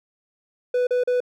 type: tone bursts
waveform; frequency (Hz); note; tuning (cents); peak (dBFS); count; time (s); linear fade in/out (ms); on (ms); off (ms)
triangle; 495.5; B4; +6; -16; 3; 0.74-1.204; 5; 130; 37
effects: none